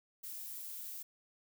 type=noise; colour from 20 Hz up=violet; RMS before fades=-45 dBFS; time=0.23-1.03 s; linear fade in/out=10 ms; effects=none